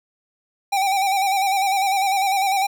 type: tone with vibrato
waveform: square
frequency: 780 Hz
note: G5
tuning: 9 cents flat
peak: -18 dBFS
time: 0.72-2.67 s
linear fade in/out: 10 ms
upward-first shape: square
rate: 10 Hz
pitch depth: 44 cents each way
effects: none